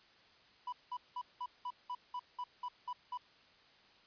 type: tone bursts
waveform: triangle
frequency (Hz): 987.8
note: B5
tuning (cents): 0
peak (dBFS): -36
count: 11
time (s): 0.67-3.175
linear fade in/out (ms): 5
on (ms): 55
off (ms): 190
effects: white hiss -64 dBFS RMS until 4.06 s + resampled to 11025 Hz